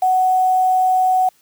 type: tone with quantisation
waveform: sine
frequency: 744 Hz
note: F#5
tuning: 9 cents sharp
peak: -12 dBFS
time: 0.02-1.29 s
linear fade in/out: 5 ms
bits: 6
effects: white hiss -57 dBFS RMS until 1.41 s